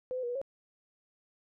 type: tone with pitch steps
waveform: sine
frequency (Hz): 507 / 511 / 479.7 / 488.4 / 546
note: B4 / C5 / A#4 / B4 / C#5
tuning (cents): +45 / -41 / +50 / -19 / -26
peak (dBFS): -32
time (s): 0.11-0.415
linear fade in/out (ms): 0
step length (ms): 61
effects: none